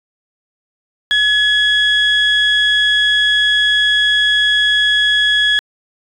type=tone pair together; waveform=sine; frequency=1697 / 3341 Hz; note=G#6 / G#7; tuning=+37 / +10 cents; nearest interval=octave; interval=1173 cents; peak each=-12 dBFS; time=1.11-5.59 s; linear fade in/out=0 ms; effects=tanh soft clip ceiling -5 dBFS